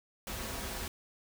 pink noise with comb filter, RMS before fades -39 dBFS, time 0.27-0.88 s, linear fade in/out 2 ms, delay 6.7 ms, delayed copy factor -0.6, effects none

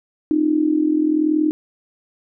sine tone with amplitude modulation, 306.8 Hz, D#4, 24 cents flat, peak -11 dBFS, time 0.31-1.51 s, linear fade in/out 0 ms, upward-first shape sine, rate 40.9 Hz, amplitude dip 75%, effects none

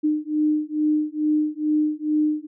sine beating tone pair, 302.9 / 305.2 Hz, D#4 / D#4, -46 / -33 cents, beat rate 2.3 Hz, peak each -22 dBFS, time 0.03-2.47 s, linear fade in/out 20 ms, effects none

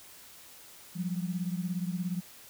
sine beating tone pair, 174.61 / 191.61 Hz, F3 / G3, 0 / -39 cents, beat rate 17 Hz, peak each -32 / -35 dBFS, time 0.95-2.21 s, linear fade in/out 20 ms, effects white hiss -52 dBFS RMS until 2.49 s

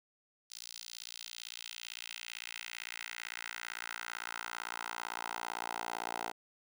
10% pulse tone with high-pass filter sweep, 57.8 Hz, A#1, 14 cents flat, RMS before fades -43 dBFS, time 0.5-6.32 s, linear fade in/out 10 ms, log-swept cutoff 4800 to 680 Hz, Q 1.8, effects none

